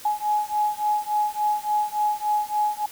sine beating tone pair, 839 / 842.5 Hz, G#5 / G#5, +17 / +25 cents, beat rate 3.5 Hz, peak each -24 dBFS, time 0.05-2.86 s, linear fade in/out 5 ms, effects white hiss -43 dBFS RMS until 2.91 s

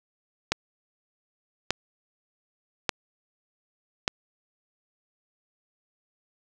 click train, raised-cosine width 0.2 ms, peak -5 dBFS, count 4, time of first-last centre 0.52-4.079 s, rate 0.843 Hz, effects none

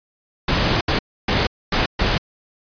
pink noise bursts at uneven times, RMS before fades -18 dBFS, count 5, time 0.48-0.81 / 0.88-0.99 / 1.28-1.47 / 1.72-1.86 / 1.99-2.18 s, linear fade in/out 5 ms, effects resampled to 11025 Hz

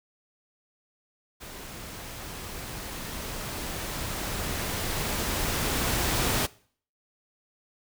pink noise with level ramp, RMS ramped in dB -42 to -25 dBFS, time 1.4-6.47 s, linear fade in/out 20 ms, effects noise-tail reverb RT60 0.5 s tail -21 dB re dry

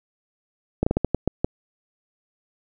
slowing click train, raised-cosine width 2 ms, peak -6 dBFS, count 8, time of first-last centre 0.83-1.445 s, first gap 35 ms, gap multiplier 1.3, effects none

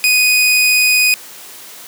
sawtooth tone, 2489 Hz, D#7, in tune, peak -6 dBFS, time 0.04-1.14 s, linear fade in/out 0 ms, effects white hiss -35 dBFS RMS until 1.87 s + high-pass 200 Hz 12 dB/octave

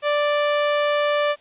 sawtooth tone, 587.3 Hz, D5, in tune, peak -14 dBFS, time 0.02-1.36 s, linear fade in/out 50 ms, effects white hiss -53 dBFS RMS until 1.4 s + resampled to 8000 Hz

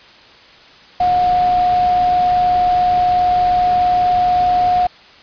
sine tone in noise, 722 Hz, F#5, 43 cents flat, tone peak -11 dBFS, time 1-4.87 s, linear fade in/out 5 ms, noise pink, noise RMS -29 dBFS, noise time 1-4.87 s, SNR +15 dB, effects white hiss -43 dBFS RMS until 5.22 s + resampled to 11025 Hz

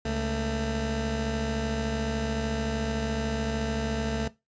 20% pulse tone pair together, 69.89 / 223.3 Hz, C#2 / A3, +15 / +26 cents, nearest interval octave + minor sixth, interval 2011 cents, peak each -26 / -24 dBFS, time 0.05-4.28 s, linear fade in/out 5 ms, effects noise-tail reverb RT60 0.2 s tail -17 dB re dry + resampled to 16000 Hz

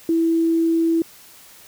sine tone, 329.6 Hz, E4, in tune, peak -15 dBFS, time 0.09-1.02 s, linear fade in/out 2 ms, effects white hiss -46 dBFS RMS until 1.67 s

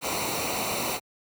pink noise with comb filter, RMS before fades -29 dBFS, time 0.01-1 s, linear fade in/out 50 ms, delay 0.6 ms, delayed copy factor -0.7, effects high-pass 80 Hz 12 dB/octave

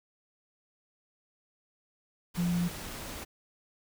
sine tone in noise, 174.61 Hz, F3, in tune, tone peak -26 dBFS, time 2.37-2.69 s, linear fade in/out 20 ms, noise pink, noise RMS -41 dBFS, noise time 2.34-3.25 s, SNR +12 dB, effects none

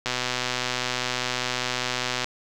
click train, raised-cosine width 0.2 ms, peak -8 dBFS, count 274, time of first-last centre 0.06-2.244 s, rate 125 Hz, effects none

